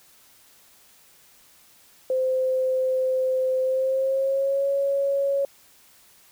sine tone with pitch glide, 518 to 555.2 Hz, C5 to C#5, -17 to +3 cents, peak -20 dBFS, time 2.1-5.45 s, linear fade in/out 2 ms, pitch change +120 cents, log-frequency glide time 3.61-4.68 s, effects white hiss -55 dBFS RMS until 6.31 s

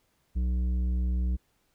sine tone with tanh clipping, 61.74 Hz, B1, in tune, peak -26 dBFS, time 0.35-1.37 s, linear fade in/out 20 ms, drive 9 dB, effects pink hiss -71 dBFS RMS until 1.74 s

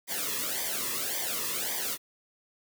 white noise with flanger, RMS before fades -32 dBFS, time 0.07-1.98 s, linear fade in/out 50 ms, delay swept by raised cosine 0.73 to 1.35 ms, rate 1.8 Hz, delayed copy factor -0.85, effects none

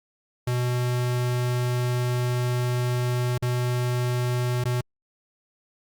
square tone with dropouts, 123.47 Hz, B2, in tune, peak -23 dBFS, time 0.47-4.81 s, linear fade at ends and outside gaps 5 ms, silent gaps 3.379-3.423 / 4.64-4.653 s, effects Opus 48 kbps

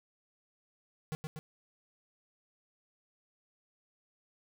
square tone with echo, 155.56 Hz, D#3, in tune, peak -35 dBFS, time 1.12-1.15 s, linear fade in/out 0 ms, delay 120 ms, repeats 2, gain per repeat -3 dB, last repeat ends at 1.39 s, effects 12-bit

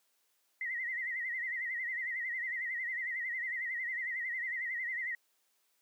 sine tone with vibrato, 1976 Hz, B6, in tune, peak -34 dBFS, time 0.61-5.15 s, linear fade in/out 2 ms, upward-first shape sine, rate 11 Hz, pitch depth 100 cents each way, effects white hiss -75 dBFS RMS until 5.81 s + high-pass 300 Hz 12 dB/octave

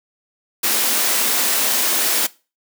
white high-pass noise, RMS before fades -18 dBFS, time 0.63-2.27 s, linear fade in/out 10 ms, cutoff 200 Hz, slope 96 dB/octave, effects noise-tail reverb RT60 0.3 s tail -20 dB re dry

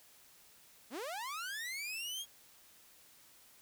sawtooth linear sweep, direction up, 193.5 to 3326 Hz, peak -36 dBFS, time 0.9-2.26 s, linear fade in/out 50 ms, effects white hiss -62 dBFS RMS until 3.61 s

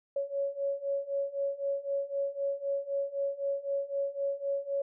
sine beating tone pair, 555 / 558.9 Hz, C#5 / C#5, +2 / +14 cents, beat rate 3.9 Hz, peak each -34 / -32 dBFS, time 0.16-4.82 s, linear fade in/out 5 ms, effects none

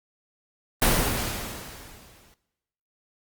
pink noise with exponential decay, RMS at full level -18 dBFS, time 0.82-2.34 s, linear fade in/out 0 ms, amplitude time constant 330 ms, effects noise-tail reverb RT60 1.0 s tail -18 dB re dry + Opus 32 kbps

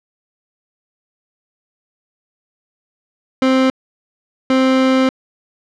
30% pulse tone bursts at uneven times, 261.8 Hz, C4, 1 cent sharp, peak -8 dBFS, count 2, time 3.42-3.7 / 4.5-5.09 s, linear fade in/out 2 ms, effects low-pass 4000 Hz 12 dB/octave

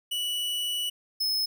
45% pulse tone pair in turn, 2948 / 5188 Hz, F#7 / E8, -7 / -28 cents, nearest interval minor seventh, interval 979 cents, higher second, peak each -27 / -25 dBFS, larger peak second, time 0.11-0.9 / 1.2-1.46 s, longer first, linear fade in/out 10 ms, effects none

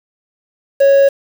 triangle tone with quantisation, 553 Hz, C#5, 4 cents flat, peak -4 dBFS, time 0.8-1.09 s, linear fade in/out 10 ms, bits 5, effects none

